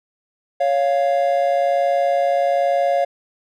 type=tone pair together; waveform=triangle; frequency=556.9 / 698 Hz; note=C#5 / F5; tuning=+8 / -1 cents; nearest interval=major third; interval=391 cents; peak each=-16 dBFS; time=0.6-3.05 s; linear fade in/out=10 ms; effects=none